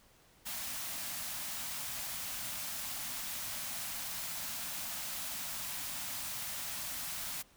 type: band-stop noise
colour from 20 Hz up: white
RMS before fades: -40 dBFS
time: 0.45-7.43 s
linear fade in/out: 20 ms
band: 290 to 580 Hz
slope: 48 dB/octave
effects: pink hiss -64 dBFS RMS until 7.56 s